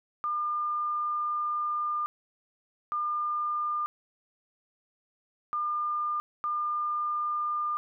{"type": "tone bursts at uneven times", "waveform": "sine", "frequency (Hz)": 1204, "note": "D6", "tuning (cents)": 43, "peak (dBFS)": -27, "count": 4, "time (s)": [[0.24, 2.06], [2.92, 3.86], [5.53, 6.2], [6.44, 7.77]], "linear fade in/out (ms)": 0, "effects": []}